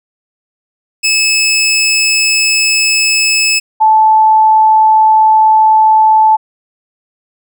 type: tone pair in turn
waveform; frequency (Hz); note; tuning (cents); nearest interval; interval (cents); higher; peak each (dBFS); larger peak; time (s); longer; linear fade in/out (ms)
20% pulse / sine; 2600 / 872.2; E7 / A5; -24 / -15; octave + perfect fifth; 1891; first; -4; neither; 1.03-3.6 / 3.8-6.37; neither; 20
effects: none